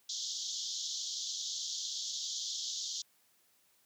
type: band-pass noise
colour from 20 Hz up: white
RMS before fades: -39 dBFS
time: 0.09-3.02 s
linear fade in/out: 5 ms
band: 3200 to 6900 Hz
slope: 96 dB/octave
effects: white hiss -70 dBFS RMS until 3.85 s + high-pass 80 Hz 12 dB/octave